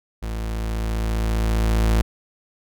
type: tone with level ramp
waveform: 40% pulse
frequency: 55 Hz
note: A1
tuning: in tune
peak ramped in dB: -25 to -14 dBFS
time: 0.22-2.02 s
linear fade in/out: 10 ms
effects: none